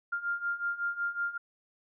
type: beating tone pair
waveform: sine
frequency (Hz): 1396.9 / 1402.3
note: F6 / F6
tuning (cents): 0 / +7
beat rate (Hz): 5.4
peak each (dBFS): -35 / -32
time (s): 0.12-1.38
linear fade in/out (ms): 10
effects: none